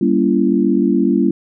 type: chord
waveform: sine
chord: G diminished seventh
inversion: none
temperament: just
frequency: 196 / 235.2 / 282.2 / 338.7 Hz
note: G3 / Bb3 / Db4 / Fb4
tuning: 0 / +16 / +31 / +47 cents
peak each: -17 dBFS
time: 0.01-1.31 s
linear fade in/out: 5 ms
effects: none